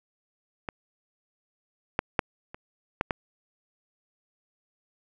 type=clicks; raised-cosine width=0.5 ms; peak=-17 / -8 / -6 / -25 / -9 / -11 dBFS; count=6; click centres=0.688 / 1.991 / 2.192 / 2.545 / 3.011 / 3.108 s; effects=none